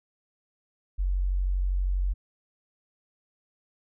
sine tone, 46.25 Hz, F#1, in tune, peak -23 dBFS, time 0.98-2.14 s, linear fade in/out 20 ms, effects none

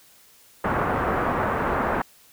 white low-pass noise, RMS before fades -24 dBFS, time 0.64-2.02 s, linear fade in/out 5 ms, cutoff 1400 Hz, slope 24 dB/octave, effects white hiss -54 dBFS RMS until 2.32 s

